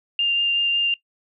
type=tone with vibrato; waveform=sine; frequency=2797 Hz; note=F7; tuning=2 cents sharp; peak=-17 dBFS; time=0.19-0.94 s; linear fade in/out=2 ms; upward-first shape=triangle; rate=5.4 Hz; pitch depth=10 cents each way; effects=noise-tail reverb RT60 0.1 s tail -20 dB re dry